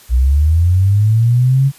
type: linear sweep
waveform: sine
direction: up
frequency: 58.6 to 139.9 Hz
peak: -8 dBFS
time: 0.09-1.72 s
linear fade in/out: 50 ms
effects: white hiss -43 dBFS RMS until 1.78 s + resampled to 32000 Hz